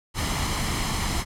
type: noise with comb filter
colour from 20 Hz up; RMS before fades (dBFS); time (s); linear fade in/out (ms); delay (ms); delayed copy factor
pink; -26; 0.14-1.25; 50; 0.97; +0.5
effects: low-pass 10000 Hz 12 dB/octave